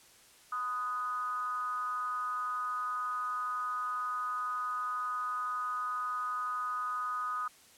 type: tone with frequency modulation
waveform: sine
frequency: 1244.5 Hz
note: D#6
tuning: in tune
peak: -32 dBFS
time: 0.52-7.48 s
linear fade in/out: 5 ms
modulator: 233 Hz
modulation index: 0.52
effects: white hiss -59 dBFS RMS until 7.77 s + low-pass 11000 Hz 12 dB/octave